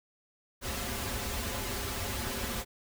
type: noise with comb filter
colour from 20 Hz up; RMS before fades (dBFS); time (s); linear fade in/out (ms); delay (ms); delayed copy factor
pink; -35; 0.61-2.65; 50; 6.4; -0.9
effects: none